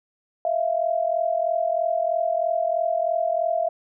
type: tone pair together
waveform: sine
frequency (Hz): 646.9 / 690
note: E5 / F5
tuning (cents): -33 / -21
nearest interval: minor second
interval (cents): 112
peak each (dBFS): -23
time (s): 0.45-3.69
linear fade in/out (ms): 2
effects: none